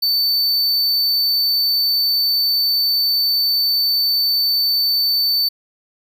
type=tone; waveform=square; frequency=4535 Hz; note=C#8; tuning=39 cents sharp; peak=-15 dBFS; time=0.02-5.49 s; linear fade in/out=10 ms; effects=none